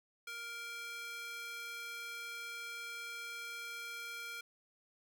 square tone with high-pass filter, 467.3 Hz, A#4, 4 cents sharp, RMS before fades -45 dBFS, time 0.27-4.41 s, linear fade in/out 5 ms, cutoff 1800 Hz, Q 2.3, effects none

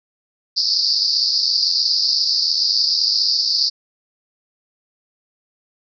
pink band-pass noise, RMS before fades -18 dBFS, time 0.56-3.7 s, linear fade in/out 20 ms, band 4500 to 5100 Hz, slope 96 dB/octave, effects none

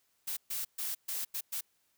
blue noise bursts at uneven times, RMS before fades -36 dBFS, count 6, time 0.27-0.37 / 0.5-0.65 / 0.78-0.95 / 1.08-1.25 / 1.34-1.41 / 1.52-1.61 s, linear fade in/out 10 ms, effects white hiss -74 dBFS RMS until 1.97 s

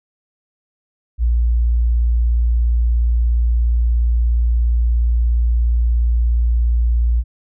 sine tone, 58.5 Hz, A#1, 7 cents sharp, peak -12 dBFS, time 1.18-7.24 s, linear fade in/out 50 ms, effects none

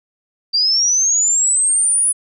sine linear sweep, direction up, 4660 to 9960 Hz, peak -12 dBFS, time 0.53-2.13 s, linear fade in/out 20 ms, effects none

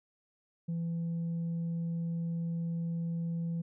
sine tone with tanh clipping, 167.7 Hz, E3, 30 cents sharp, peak -32 dBFS, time 0.68-3.62 s, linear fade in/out 10 ms, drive 1 dB, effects none

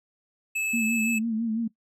square tone, 2607 Hz, E7, 20 cents flat, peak -26 dBFS, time 0.55-1.19 s, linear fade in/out 10 ms
sine tone with vibrato, 225.2 Hz, A3, 40 cents sharp, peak -24 dBFS, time 0.73-1.68 s, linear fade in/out 10 ms, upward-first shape sine, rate 6 Hz, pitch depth 63 cents each way
effects noise-tail reverb RT60 0.1 s tail -20 dB re dry + low-pass 12000 Hz 12 dB/octave

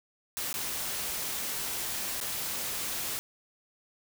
white noise with dropouts, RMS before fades -34 dBFS, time 0.37-3.19 s, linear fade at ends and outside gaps 0 ms, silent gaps 0.528-0.541 / 2.202-2.212 s, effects none

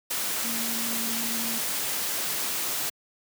sine tone in noise, 230 Hz, A#3, 23 cents flat, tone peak -34 dBFS, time 0.44-1.59 s, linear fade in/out 10 ms, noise white, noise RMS -29 dBFS, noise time 0.1-2.9 s, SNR -8 dB, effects high-pass 150 Hz 12 dB/octave

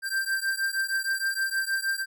square beating tone pair, 1573 / 1579.4 Hz, G6 / G6, +6 / +13 cents, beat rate 6.4 Hz, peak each -29 / -30 dBFS, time 0.02-2.06 s, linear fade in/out 50 ms, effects none

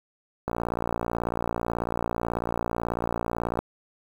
click train, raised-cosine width 1 ms, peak -13 dBFS, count 182, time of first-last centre 0.48-3.59 s, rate 58.2 Hz, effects 7-bit

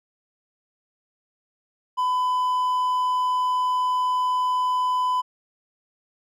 triangle tone, 1004 Hz, B5, 28 cents sharp, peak -18 dBFS, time 1.97-5.22 s, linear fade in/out 20 ms, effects none

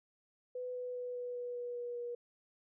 sine tone with pitch steps, 499.7 / 496.8 / 494 / 491.1 / 488.3 / 485.5 / 482.7 / 479.9 Hz, B4 / B4 / B4 / B4 / B4 / B4 / B4 / B4, +20 / +10 / 0 / -10 / -20 / -30 / -40 / -50 cents, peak -38 dBFS, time 0.55-2.15 s, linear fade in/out 5 ms, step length 200 ms, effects none

